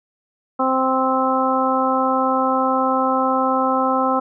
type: harmonic tone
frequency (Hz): 261.6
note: C4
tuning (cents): 0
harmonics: 1 / 2 / 3 / 4 / 5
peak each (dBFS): -22 / -22 / -22 / -22 / -22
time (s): 0.59-4.2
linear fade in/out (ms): 10
effects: none